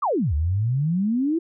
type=exponential two-way sweep; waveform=sine; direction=down then up; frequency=1275 to 71 to 343.5 Hz; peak=-19 dBFS; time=0.02-1.39 s; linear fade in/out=10 ms; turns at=0.34 s; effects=none